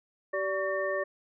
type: tone cluster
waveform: sine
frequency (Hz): 385.2 / 580 / 1127 / 1811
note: G4 / D5 / C#6 / A6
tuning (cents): -30 / -22 / +28 / +49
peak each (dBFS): -35 / -30 / -37 / -34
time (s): 0.33-1.04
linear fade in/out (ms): 10
effects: none